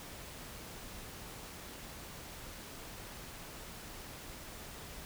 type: silence
effects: pink hiss -48 dBFS RMS until 5.05 s